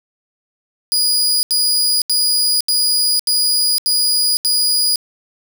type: tone bursts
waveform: sawtooth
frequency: 4906 Hz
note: D#8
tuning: 25 cents flat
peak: -10 dBFS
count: 7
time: 0.92-4.958 s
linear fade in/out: 0 ms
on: 510 ms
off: 78 ms
effects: none